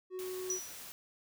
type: tone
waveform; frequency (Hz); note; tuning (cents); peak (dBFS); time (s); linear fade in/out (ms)
triangle; 370; F#4; 0; -36; 0.1-0.6; 50
type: noise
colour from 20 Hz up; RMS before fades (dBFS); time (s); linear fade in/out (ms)
white; -48; 0.19-0.92; 0
type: tone with exponential decay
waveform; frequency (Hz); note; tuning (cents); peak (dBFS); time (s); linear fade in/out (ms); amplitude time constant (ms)
sine; 5870; F#8; -15; -30; 0.5-0.87; 1; 79
effects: none